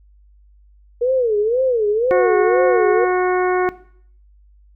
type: tone with vibrato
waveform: sine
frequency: 466.2 Hz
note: A#4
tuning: in tune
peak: -14 dBFS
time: 1.01-3.05 s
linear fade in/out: 10 ms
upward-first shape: sine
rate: 2 Hz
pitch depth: 210 cents each way
type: harmonic tone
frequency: 365.2 Hz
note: F#4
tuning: 23 cents flat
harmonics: 1 / 2 / 3 / 4 / 5 / 6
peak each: -16 / -22 / -26 / -28 / -30 / -32 dBFS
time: 2.11-3.69 s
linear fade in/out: 0 ms
effects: noise-tail reverb RT60 0.6 s tail -17 dB re dry + added 50 Hz sine -47 dBFS peak until 4.75 s